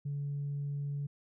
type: tone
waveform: sine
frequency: 142.8 Hz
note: D3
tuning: 48 cents flat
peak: -32 dBFS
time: 0.05-1.07 s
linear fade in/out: 10 ms
effects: tanh soft clip ceiling -30 dBFS